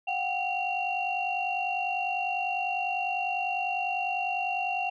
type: tone cluster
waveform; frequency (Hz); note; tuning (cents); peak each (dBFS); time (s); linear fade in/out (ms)
sine; 726 / 776 / 2750; F#5 / G5 / F7; -33 / -18 / -27; -31; 0.07-4.9; 10
effects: tanh soft clip ceiling -18 dBFS